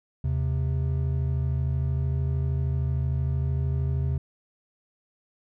triangle tone pair together, 79.3 / 132.4 Hz, D#2 / C3, +33 / +21 cents, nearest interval major sixth, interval 888 cents, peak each -24 / -24 dBFS, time 0.24-4.18 s, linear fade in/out 5 ms, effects none

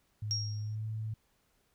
sine tone with pitch glide, 106.1 to 109.59 Hz, G#2 to A2, +38 to -6 cents, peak -34 dBFS, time 0.22-1.14 s, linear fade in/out 5 ms, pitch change +56 cents, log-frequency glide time 0.6-0.87 s
sine tone with exponential decay, 5588 Hz, F8, in tune, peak -28 dBFS, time 0.31-0.75 s, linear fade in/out 0 ms, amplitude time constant 95 ms
effects pink hiss -73 dBFS RMS until 1.74 s

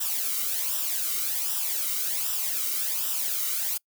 blue noise with flanger, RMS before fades -28 dBFS, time 0-3.78 s, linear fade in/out 10 ms, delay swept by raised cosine 0.45 to 1.19 ms, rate 1.3 Hz, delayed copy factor -0.65, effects noise-tail reverb RT60 0.1 s tail -26 dB re dry

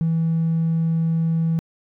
triangle tone, 163.7 Hz, E3, 12 cents flat, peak -14 dBFS, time 0.01-1.59 s, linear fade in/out 0 ms, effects tanh soft clip ceiling -14 dBFS

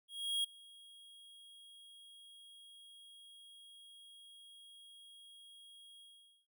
square tone with ADSR envelope, 3282 Hz, G#7, 21 cents flat, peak -32 dBFS, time 0.08-6.47 s, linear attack 360 ms, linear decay 8 ms, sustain -24 dB, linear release 470 ms, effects noise-tail reverb RT60 0.2 s tail -26 dB re dry

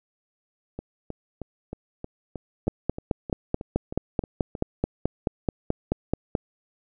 two click trains, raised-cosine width 2 ms, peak -9 / -20 dBFS, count 18 / 13, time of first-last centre 2.68-6.352 / 0.79-4.552 s, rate 4.63 / 3.19 Hz, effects none

